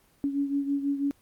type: beating tone pair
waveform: sine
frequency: 280 / 286.1 Hz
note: C#4 / D4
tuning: +18 / -45 cents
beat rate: 6.1 Hz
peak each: -26 / -32 dBFS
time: 0.24-1.11 s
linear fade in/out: 0 ms
effects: pink hiss -63 dBFS RMS until 1.21 s + Opus 24 kbps